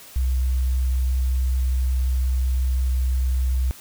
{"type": "tone", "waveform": "sine", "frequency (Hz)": 63.9, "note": "C2", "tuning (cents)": -40, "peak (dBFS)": -18, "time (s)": [0.16, 3.71], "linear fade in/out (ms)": 0, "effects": ["white hiss -44 dBFS RMS until 3.8 s"]}